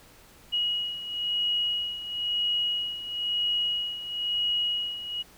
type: beating tone pair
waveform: sine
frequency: 2900 / 2901 Hz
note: F#7 / F#7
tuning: -35 / -35 cents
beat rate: 1 Hz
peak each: -32 / -27 dBFS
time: 0.52-5.23 s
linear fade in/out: 20 ms
effects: pink hiss -54 dBFS RMS until 5.37 s